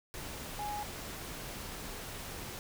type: tone in noise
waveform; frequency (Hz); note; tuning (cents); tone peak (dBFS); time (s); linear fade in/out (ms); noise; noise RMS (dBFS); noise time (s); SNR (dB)
sine; 831; G#5; +1; -36; 0.59-0.83; 0; pink; -43; 0.14-2.59; +4
effects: none